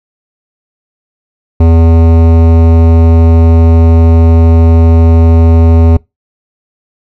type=tone with hard clipping; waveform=sine; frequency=82.4 Hz; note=E2; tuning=in tune; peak=-4 dBFS; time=1.6-5.97 s; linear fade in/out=5 ms; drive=16 dB; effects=noise-tail reverb RT60 0.2 s tail -24 dB re dry